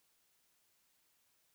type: silence
effects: white hiss -75 dBFS RMS until 1.54 s